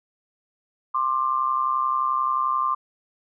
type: tone pair together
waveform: sine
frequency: 1054 / 1185.4 Hz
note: C6 / D6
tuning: +12 / +16 cents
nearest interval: major second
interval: 204 cents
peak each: -23 dBFS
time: 0.94-2.75 s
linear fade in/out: 10 ms
effects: none